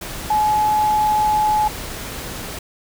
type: tone in noise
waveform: sine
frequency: 850 Hz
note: G#5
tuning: 40 cents sharp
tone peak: -14 dBFS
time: 0.3-1.68 s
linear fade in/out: 5 ms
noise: pink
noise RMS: -30 dBFS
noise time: 0.01-2.59 s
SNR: +13 dB
effects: none